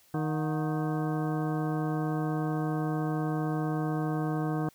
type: harmonic tone with a mistuned harmonic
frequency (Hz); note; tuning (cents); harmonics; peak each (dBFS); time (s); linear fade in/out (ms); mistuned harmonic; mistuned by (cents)
155.56; D#3; 0; 1 / 2 / 3 / 4 / 5 / 6 / 7 / 8 / 10; -30 / -32 / -38 / -45 / -38 / -47 / -43 / -46 / -46; 0.14-4.69; 2; 5; -100
effects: white hiss -62 dBFS RMS until 4.74 s